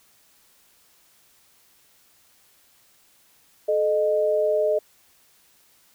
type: tone pair together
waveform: sine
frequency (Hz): 432.6 / 613.8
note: A4 / D#5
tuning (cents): -29 / -24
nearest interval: tritone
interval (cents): 605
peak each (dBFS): -23 / -20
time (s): 3.68-4.79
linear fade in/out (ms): 10
effects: white hiss -59 dBFS RMS until 5.94 s